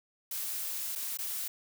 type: noise with dropouts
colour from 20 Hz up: blue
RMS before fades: -36 dBFS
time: 0.31-1.48 s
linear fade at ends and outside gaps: 5 ms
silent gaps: 0.953-0.957 / 1.173-1.187 s
effects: none